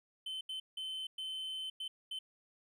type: tone bursts at uneven times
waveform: triangle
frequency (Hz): 3067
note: G7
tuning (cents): -38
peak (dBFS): -37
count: 6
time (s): 0.26-0.41 / 0.49-0.6 / 0.77-1.07 / 1.18-1.7 / 1.8-1.88 / 2.11-2.19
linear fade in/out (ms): 5
effects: none